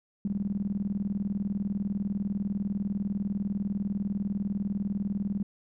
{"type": "tone with tremolo", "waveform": "sine", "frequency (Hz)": 200, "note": "G3", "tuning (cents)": 35, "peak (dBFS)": -25, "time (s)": [0.25, 5.43], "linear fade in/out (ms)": 2, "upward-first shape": "square", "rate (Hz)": 20, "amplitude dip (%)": 75, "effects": []}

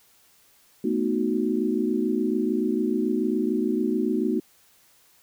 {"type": "chord", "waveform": "sine", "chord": "B dominant seventh", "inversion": "third", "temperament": "equal", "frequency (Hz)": [220, 246.9, 311.1, 370], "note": ["A3", "B3", "D#4", "F#4"], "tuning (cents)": [0, 0, 0, 0], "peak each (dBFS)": -27, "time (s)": [0.84, 4.4], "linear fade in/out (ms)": 5, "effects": ["white hiss -59 dBFS RMS until 5.22 s"]}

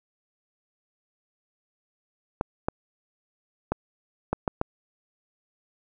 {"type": "clicks", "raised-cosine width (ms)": 1, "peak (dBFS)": -10, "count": 6, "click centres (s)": [2.411, 2.685, 3.72, 4.33, 4.478, 4.614], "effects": []}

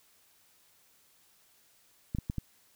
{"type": "clicks", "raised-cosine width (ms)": 5, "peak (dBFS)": -20, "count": 4, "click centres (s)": [2.149, 2.186, 2.299, 2.383], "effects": ["white hiss -65 dBFS RMS until 2.75 s"]}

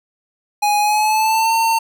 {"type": "tone with pitch glide", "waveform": "square", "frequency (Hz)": [830.6, 905.8], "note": ["G#5", "A#5"], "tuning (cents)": [0, -50], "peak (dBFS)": -14, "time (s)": [0.62, 1.79], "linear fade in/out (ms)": 10, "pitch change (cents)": 150, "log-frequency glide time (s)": [0.79, 1.53], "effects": []}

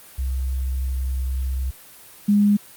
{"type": "tone pair in turn", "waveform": "sine", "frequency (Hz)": [65.2, 205.2], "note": ["C2", "G#3"], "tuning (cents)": [-5, -21], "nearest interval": "octave + minor sixth", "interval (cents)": 1984, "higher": "second", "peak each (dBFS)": [-21, -13], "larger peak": "second", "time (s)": [[0.18, 1.71], [2.28, 2.57]], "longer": "first", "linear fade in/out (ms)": 10, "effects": ["white hiss -45 dBFS RMS until 2.76 s", "Opus 32 kbps"]}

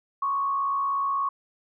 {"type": "tone with frequency modulation", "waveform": "sine", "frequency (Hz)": 1108.7, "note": "C#6", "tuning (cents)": 0, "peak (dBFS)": -23, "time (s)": [0.22, 1.29], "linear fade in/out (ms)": 5, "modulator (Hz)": 63.5, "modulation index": 0.49, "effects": []}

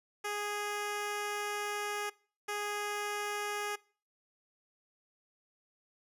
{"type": "tone pair in turn", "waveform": "10% pulse", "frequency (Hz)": [413.8, 413.8], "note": ["G#4", "G#4"], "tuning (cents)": [-6, -6], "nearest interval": "unison", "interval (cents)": 0, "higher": "neither", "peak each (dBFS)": -26, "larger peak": "neither", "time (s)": [[0.24, 2.1], [2.48, 3.76]], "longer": "first", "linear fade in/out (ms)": 10, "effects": ["noise-tail reverb RT60 0.4 s tail -22 dB re dry", "resampled to 32000 Hz"]}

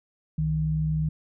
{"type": "tone pair together", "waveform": "sine", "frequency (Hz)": [65.8, 155.46], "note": ["C2", "D#3"], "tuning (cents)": [10, -1], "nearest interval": "octave + minor third", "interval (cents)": 1489, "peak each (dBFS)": [-31, -23], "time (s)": [0.38, 1.09], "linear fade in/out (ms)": 5, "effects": []}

